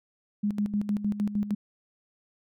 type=tone with tremolo; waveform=sine; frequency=206.4 Hz; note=G#3; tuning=10 cents flat; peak=-23 dBFS; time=0.43-1.55 s; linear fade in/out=10 ms; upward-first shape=square; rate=6.5 Hz; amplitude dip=70%; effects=none